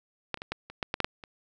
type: clicks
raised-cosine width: 0.3 ms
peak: -13 / -29 / -21 / -15 / -27 / -13 / -12 / -10 / -9 / -27 dBFS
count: 10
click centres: 0.343 / 0.374 / 0.419 / 0.52 / 0.7 / 0.828 / 0.941 / 1.003 / 1.045 / 1.238 s
effects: none

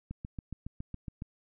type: click train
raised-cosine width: 5 ms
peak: -26 dBFS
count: 9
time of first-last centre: 0.11-1.221 s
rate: 7.2 Hz
effects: none

